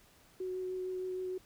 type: tone with vibrato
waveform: sine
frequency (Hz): 370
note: F#4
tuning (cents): 0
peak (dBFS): -35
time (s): 0.4-1.38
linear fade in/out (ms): 5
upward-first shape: sine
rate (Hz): 6.5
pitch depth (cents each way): 10
effects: pink hiss -63 dBFS RMS until 1.45 s